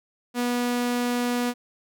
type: tone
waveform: sawtooth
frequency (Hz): 243.5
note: B3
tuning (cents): -24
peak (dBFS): -19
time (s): 0.34-1.54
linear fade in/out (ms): 50
effects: none